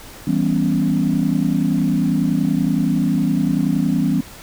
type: chord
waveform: sine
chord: C# half-diminished seventh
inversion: first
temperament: equal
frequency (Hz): 164.81 / 196 / 246.9 / 277.2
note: E3 / G3 / B3 / C#4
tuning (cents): 0 / 0 / 0 / 0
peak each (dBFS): -20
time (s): 0.27-4.21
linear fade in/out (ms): 5
effects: tanh soft clip ceiling -6 dBFS + pink hiss -39 dBFS RMS until 4.42 s